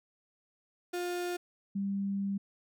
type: tone pair in turn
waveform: 35% pulse / sine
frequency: 353.8 / 197.88 Hz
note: F4 / G3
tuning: +23 / +17 cents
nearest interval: minor seventh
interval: 1006 cents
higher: first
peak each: -31 / -30 dBFS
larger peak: second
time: 0.93-1.37 / 1.75-2.38 s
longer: second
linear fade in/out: 10 ms
effects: none